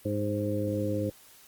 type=harmonic tone with a mistuned harmonic; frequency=102.9 Hz; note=G#2; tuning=16 cents flat; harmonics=1 / 2 / 3 / 4 / 5; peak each=-32 / -35 / -32 / -38 / -32 dBFS; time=0.05-1.1 s; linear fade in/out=5 ms; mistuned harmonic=5; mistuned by=+30 cents; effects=white hiss -55 dBFS RMS until 1.47 s + Opus 32 kbps